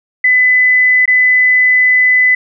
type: tone with dropouts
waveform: sine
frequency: 2006 Hz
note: B6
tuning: 26 cents sharp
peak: -6 dBFS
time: 0.24-2.35 s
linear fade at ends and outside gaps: 5 ms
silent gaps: 1.057-1.077 s
effects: none